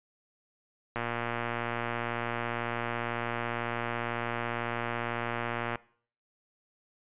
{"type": "click train", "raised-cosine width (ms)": 0.5, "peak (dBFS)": -17, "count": 567, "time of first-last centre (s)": [0.96, 5.757], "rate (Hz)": 118, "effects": ["noise-tail reverb RT60 0.5 s tail -20 dB re dry", "resampled to 8000 Hz"]}